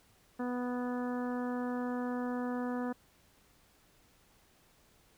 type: harmonic tone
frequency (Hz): 246.9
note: B3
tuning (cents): 0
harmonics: 1 / 2 / 3 / 4 / 5 / 6 / 7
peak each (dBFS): -34 / -40 / -44 / -46 / -48 / -50 / -51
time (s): 0.39-2.93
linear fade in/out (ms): 10
effects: pink hiss -66 dBFS RMS until 5.17 s